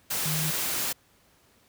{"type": "tone in noise", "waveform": "sine", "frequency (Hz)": 155.56, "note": "D#3", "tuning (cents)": 0, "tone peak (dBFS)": -29, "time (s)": [0.25, 0.51], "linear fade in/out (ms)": 10, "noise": "white", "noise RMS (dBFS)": -29, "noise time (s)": [0.1, 0.93], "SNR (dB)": -3, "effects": ["pink hiss -62 dBFS RMS until 1.68 s", "high-pass 60 Hz 12 dB/octave"]}